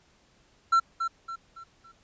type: tone with echo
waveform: triangle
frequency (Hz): 1352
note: E6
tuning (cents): +43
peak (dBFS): -16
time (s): 0.72-0.8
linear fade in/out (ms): 10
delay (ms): 280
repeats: 4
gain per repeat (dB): -8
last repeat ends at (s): 1.92
effects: pink hiss -63 dBFS RMS until 2.03 s + resampled to 16000 Hz